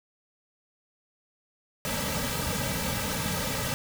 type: noise with comb filter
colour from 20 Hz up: pink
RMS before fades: -30 dBFS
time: 1.85-3.74 s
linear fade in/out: 0 ms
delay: 2.8 ms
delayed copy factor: -0.95
effects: none